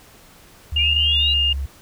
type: tone with pitch glide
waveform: sine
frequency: 74.2 to 68.44 Hz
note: D2 to C#2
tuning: +18 to -22 cents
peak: -22 dBFS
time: 0.72-1.66 s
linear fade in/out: 5 ms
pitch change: -140 cents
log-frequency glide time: 1.23-1.43 s
type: tone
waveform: sine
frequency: 2823 Hz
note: F7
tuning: 18 cents sharp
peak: -16 dBFS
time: 0.76-1.53 s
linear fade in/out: 5 ms
type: linear sweep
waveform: sine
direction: up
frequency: 2320 to 4000 Hz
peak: -23 dBFS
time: 0.78-1.34 s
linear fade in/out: 20 ms
effects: pink hiss -48 dBFS RMS until 1.81 s